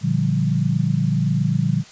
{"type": "chord", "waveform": "sine", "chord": "G minor seventh", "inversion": "first", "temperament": "equal with one note detuned", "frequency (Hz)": [117.83, 146.83, 174.61, 196], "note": ["Bb2", "D3", "F3", "G3"], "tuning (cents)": [19, 0, 0, 0], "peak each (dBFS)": [-23, -20, -22, -25], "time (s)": [0.01, 1.84], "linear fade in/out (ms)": 50, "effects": ["white hiss -44 dBFS RMS until 1.91 s", "resampled to 16000 Hz"]}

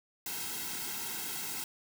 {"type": "noise with comb filter", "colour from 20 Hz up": "white", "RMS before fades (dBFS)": -38, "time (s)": [0.26, 1.64], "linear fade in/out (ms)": 2, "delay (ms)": 1.7, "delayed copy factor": -0.9, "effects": []}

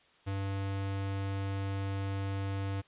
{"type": "tone", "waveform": "square", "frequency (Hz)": 98, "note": "G2", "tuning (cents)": 0, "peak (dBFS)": -33, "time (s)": [0.26, 2.82], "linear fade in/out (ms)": 20, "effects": ["white hiss -64 dBFS RMS until 2.87 s", "resampled to 8000 Hz"]}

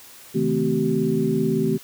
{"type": "tone cluster", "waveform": "sine", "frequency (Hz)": [136.3, 161.5, 219.1, 257.4, 382.2], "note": ["C#3", "E3", "A3", "C4", "G4"], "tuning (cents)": [-29, -35, -7, -28, -44], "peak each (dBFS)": [-30, -25, -24, -25, -23], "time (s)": [0.34, 1.78], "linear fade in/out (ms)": 20, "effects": ["white hiss -45 dBFS RMS until 1.83 s", "high-pass 60 Hz 12 dB/octave"]}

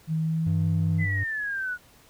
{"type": "tone with pitch glide", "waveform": "sine", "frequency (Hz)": [159.3, 162.27], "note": ["D#3", "E3"], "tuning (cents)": [41, -27], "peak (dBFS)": -23, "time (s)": [0.07, 1.07], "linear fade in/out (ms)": 50, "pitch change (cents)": 32, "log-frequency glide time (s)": [0.2, 0.45]}
{"type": "tone", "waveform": "triangle", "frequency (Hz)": 98, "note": "G2", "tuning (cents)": 0, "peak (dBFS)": -23, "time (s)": [0.46, 1.24], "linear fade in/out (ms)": 10}
{"type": "exponential sweep", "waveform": "sine", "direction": "down", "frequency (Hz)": [2049, 1444], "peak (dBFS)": -27, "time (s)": [0.98, 1.78], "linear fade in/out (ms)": 50}
{"effects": ["pink hiss -56 dBFS RMS until 2.09 s"]}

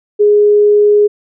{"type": "tone", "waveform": "sine", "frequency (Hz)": 415.3, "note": "G#4", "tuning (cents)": 0, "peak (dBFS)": -5, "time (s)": [0.19, 1.08], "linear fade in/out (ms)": 20, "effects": []}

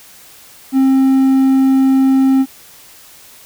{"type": "tone", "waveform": "triangle", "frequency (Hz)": 266.3, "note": "C4", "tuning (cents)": 31, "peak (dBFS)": -6, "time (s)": [0.72, 2.46], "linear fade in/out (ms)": 50, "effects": ["white hiss -41 dBFS RMS until 3.45 s"]}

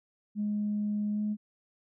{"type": "tone with pitch glide", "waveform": "sine", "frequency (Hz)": [208.6, 210.7], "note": ["G#3", "G#3"], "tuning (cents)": [8, 25], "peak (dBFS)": -27, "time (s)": [0.35, 1.37], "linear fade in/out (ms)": 50, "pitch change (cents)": 17, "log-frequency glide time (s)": [1.12, 1.21], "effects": ["tanh soft clip ceiling -23 dBFS"]}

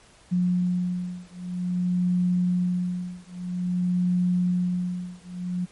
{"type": "beating tone pair", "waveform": "sine", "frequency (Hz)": [179, 179.51], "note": ["F3", "F3"], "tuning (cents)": [43, 48], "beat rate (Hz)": 0.51, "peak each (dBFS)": -25, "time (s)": [0.31, 5.66], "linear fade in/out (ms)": 20, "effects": ["pink hiss -54 dBFS RMS until 5.71 s", "MP3 48 kbps"]}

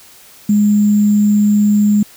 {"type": "tone with sample-and-hold", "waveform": "sine", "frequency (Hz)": 207.7, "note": "G#3", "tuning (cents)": 0, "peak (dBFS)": -8, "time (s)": [0.49, 2.03], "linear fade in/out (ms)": 5, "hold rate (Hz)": 7350, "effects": ["white hiss -42 dBFS RMS until 2.16 s"]}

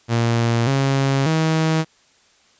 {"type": "tone with pitch steps", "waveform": "sawtooth", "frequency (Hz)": [116.7, 136.4, 159.42], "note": ["A#2", "C#3", "D#3"], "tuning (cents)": [2, -28, 42], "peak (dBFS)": -12, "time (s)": [0.08, 1.85], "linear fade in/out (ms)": 50, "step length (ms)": 590, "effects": ["white hiss -56 dBFS RMS until 2.59 s", "resampled to 16000 Hz"]}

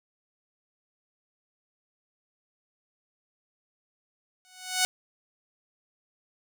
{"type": "tone with exponential growth", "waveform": "5% pulse", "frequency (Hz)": 740, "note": "F#5", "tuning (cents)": 0, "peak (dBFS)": -8, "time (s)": [4.45, 4.85], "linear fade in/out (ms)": 0, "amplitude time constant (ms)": 86, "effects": []}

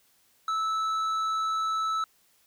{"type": "tone with tanh clipping", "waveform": "sine", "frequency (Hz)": 1309, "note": "E6", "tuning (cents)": -13, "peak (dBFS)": -27, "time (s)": [0.48, 2.04], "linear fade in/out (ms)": 2, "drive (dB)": 8, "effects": ["white hiss -65 dBFS RMS until 2.46 s"]}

